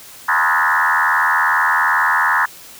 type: tone with frequency modulation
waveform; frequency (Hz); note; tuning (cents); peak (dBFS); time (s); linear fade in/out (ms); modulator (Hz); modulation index
sine; 1362; F6; -44; -12; 0.28-2.46; 10; 82.4; 5.7
effects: white hiss -39 dBFS RMS until 2.79 s